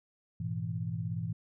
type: chord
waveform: sine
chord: E major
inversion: first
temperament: equal with one note detuned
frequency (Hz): 103.83 / 120.44 / 164.81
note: G#2 / B2 / E3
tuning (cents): 0 / -43 / 0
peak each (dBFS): -37 / -37 / -36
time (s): 0.4-1.33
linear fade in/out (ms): 5
effects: none